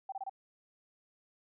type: tone bursts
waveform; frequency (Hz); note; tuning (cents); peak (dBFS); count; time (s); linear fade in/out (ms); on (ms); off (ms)
sine; 776; G5; -18; -36; 4; 0.09-0.296; 5; 32; 26
effects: none